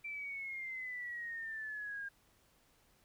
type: exponential sweep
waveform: sine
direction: down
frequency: 2349 to 1607 Hz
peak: -40 dBFS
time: 0.04-2.09 s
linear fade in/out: 10 ms
effects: pink hiss -70 dBFS RMS until 3.04 s